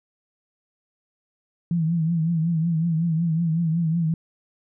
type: tone with vibrato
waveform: sine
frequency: 164.81 Hz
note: E3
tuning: in tune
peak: -19 dBFS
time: 1.71-4.14 s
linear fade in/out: 2 ms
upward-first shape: triangle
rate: 5.4 Hz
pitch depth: 96 cents each way
effects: none